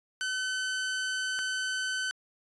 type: tone pair in turn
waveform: sawtooth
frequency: 1520 / 1520 Hz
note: F#6 / F#6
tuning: +46 / +46 cents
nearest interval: unison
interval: 0 cents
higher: neither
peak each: -26 dBFS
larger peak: neither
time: 0.21-1.39 / 1.39-2.11 s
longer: first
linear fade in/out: 0 ms
effects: resampled to 22050 Hz